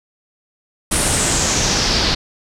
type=noise with low-pass filter sweep; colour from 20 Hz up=pink; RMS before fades=-17 dBFS; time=0.91-2.15 s; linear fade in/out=10 ms; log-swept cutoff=10000 to 4400 Hz; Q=4; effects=none